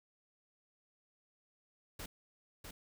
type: noise with echo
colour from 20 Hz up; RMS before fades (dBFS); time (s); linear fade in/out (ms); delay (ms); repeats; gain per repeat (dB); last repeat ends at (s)
pink; -45; 1.99-2.06; 5; 650; 1; -4; 2.71
effects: none